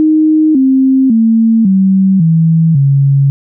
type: tone with pitch steps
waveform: sine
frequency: 311.1 / 264.6 / 225.1 / 191.5 / 162.91 / 138.58 Hz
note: D#4 / C4 / A3 / G3 / E3 / C#3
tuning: 0 / +20 / +40 / -40 / -20 / 0 cents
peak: -5 dBFS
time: 0-3.3 s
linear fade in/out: 0 ms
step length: 550 ms
effects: none